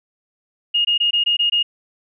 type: tone bursts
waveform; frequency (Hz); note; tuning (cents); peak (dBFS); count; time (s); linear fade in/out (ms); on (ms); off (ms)
sine; 2854; F7; +37; -14; 7; 0.74-1.63; 10; 110; 20
effects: none